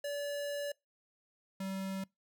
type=tone pair in turn; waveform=square; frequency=575 / 192.22 Hz; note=D5 / G3; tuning=-37 / -34 cents; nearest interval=octave + perfect fifth; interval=1897 cents; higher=first; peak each=-36 / -37 dBFS; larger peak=first; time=0.04-0.72 / 1.6-2.04 s; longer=first; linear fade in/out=5 ms; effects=noise-tail reverb RT60 0.2 s tail -25 dB re dry